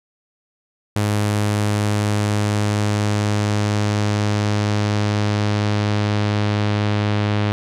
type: tone with low-pass filter sweep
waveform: sawtooth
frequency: 104.2 Hz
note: G#2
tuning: 6 cents sharp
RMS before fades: -19 dBFS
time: 0.96-7.52 s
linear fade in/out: 0 ms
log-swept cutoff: 11000 to 3600 Hz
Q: 1.2
effects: none